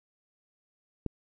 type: click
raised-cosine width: 3 ms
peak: -18 dBFS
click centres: 1.063 s
effects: none